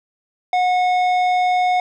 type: tone with tanh clipping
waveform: triangle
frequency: 728 Hz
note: F#5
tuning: 28 cents flat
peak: -16 dBFS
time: 0.53-1.8 s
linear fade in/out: 2 ms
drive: 15 dB
effects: none